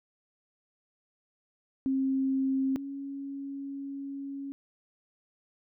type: tone pair in turn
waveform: sine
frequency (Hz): 267 / 276.9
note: C4 / C#4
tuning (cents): +35 / -2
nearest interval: minor second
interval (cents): 63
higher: second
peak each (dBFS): -25 / -35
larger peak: first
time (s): 1.86-2.76 / 2.76-4.52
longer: second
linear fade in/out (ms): 0
effects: none